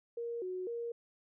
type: tone with vibrato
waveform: sine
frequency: 415.5 Hz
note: G#4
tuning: 1 cent sharp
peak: -36 dBFS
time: 0.17-0.92 s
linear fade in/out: 5 ms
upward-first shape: square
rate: 2 Hz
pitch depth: 210 cents each way
effects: none